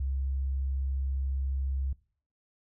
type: tone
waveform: sine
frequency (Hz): 67.2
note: C2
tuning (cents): +47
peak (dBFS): -28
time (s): 0-1.93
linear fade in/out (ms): 5
effects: noise-tail reverb RT60 0.5 s tail -21 dB re dry